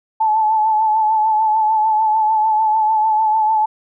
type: tone with vibrato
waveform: sine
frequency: 869 Hz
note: A5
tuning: 22 cents flat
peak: -12 dBFS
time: 0.2-3.66 s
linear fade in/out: 10 ms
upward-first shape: sine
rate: 6.7 Hz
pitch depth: 37 cents each way
effects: none